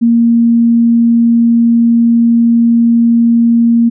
sine tone, 233.1 Hz, A#3, in tune, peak -5 dBFS, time 0.01-3.9 s, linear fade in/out 20 ms, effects none

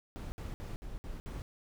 brown noise bursts, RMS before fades -41 dBFS, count 6, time 0.16-1.42 s, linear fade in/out 0 ms, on 160 ms, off 60 ms, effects none

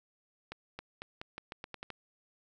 accelerating click train, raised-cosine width 0.3 ms, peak -25 dBFS, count 10, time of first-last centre 0.52-1.903 s, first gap 270 ms, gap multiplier 0.85, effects none

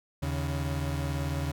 35% pulse tone pair together, 79.14 / 140 Hz, D#2 / C#3, +30 / +18 cents, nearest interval minor seventh, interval 988 cents, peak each -30 / -30 dBFS, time 0.22-1.52 s, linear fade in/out 10 ms, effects none

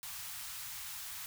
white band-stop noise, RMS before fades -44 dBFS, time 0.03-1.26 s, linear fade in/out 0 ms, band 140 to 850 Hz, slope 24 dB/octave, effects none

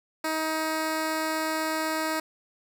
10% pulse tone, 316 Hz, D#4, 27 cents sharp, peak -18 dBFS, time 0.24-2.2 s, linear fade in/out 5 ms, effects none

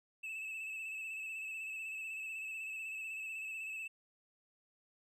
triangle tone with vibrato, 2616 Hz, E7, 14 cents flat, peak -39 dBFS, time 0.23-3.88 s, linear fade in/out 10 ms, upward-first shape square, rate 16 Hz, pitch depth 29 cents each way, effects none

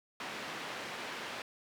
white band-pass noise, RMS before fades -42 dBFS, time 0.2-1.42 s, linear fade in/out 2 ms, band 180 to 2500 Hz, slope 12 dB/octave, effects none

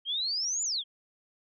sine exponential two-way sweep, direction up then down, 3115 to 7180 to 3115 Hz, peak -28 dBFS, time 0.05-0.84 s, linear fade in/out 50 ms, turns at 0.63 s, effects none

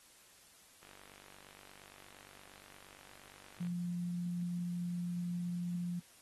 click train, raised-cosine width 0.3 ms, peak -39 dBFS, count 139, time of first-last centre 0.83-3.67 s, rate 48.6 Hz
sine tone, 175.3 Hz, F3, 7 cents sharp, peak -35 dBFS, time 3.6-6 s, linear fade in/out 10 ms
effects white hiss -62 dBFS RMS until 6.21 s + AAC 32 kbps

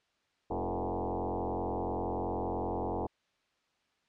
sine tone with frequency modulation, 202.5 Hz, G#3, 43 cents flat, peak -31 dBFS, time 0.5-3.07 s, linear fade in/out 10 ms, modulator 90.5 Hz, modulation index 7.8, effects white hiss -74 dBFS RMS until 4.08 s + low-pass 4000 Hz 12 dB/octave

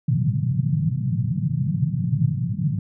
white band-pass noise, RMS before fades -22 dBFS, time 0.08-2.79 s, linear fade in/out 5 ms, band 110 to 170 Hz, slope 48 dB/octave, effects none

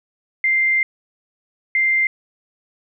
sine tone pair in turn, 2093 / 2093 Hz, C7 / C7, 0 / 0 cents, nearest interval unison, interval 0 cents, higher neither, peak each -14 dBFS, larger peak neither, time 0.44-0.83 / 1.75-2.07 s, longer first, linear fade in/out 2 ms, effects none

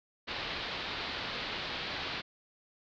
white low-pass noise, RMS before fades -38 dBFS, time 0.27-2.22 s, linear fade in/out 20 ms, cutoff 4400 Hz, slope 48 dB/octave, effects none

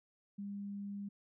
sine tone, 201.2 Hz, G3, 45 cents sharp, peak -40 dBFS, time 0.38-1.09 s, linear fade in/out 10 ms, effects none

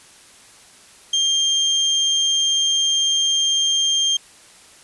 35% pulse tone, 3189 Hz, G7, 29 cents sharp, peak -14 dBFS, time 1.13-4.17 s, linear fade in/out 5 ms, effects white hiss -47 dBFS RMS until 4.83 s + resampled to 24000 Hz

